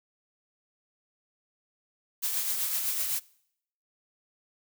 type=noise with tremolo; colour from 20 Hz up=blue; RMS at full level=-28 dBFS; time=2.22-3.2 s; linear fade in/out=20 ms; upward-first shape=triangle; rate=7.9 Hz; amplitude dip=45%; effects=noise-tail reverb RT60 0.7 s tail -23 dB re dry